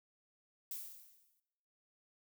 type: noise with exponential decay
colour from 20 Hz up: violet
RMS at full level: -41 dBFS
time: 0.71-1.4 s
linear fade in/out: 2 ms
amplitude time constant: 150 ms
effects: noise-tail reverb RT60 1.0 s tail -19 dB re dry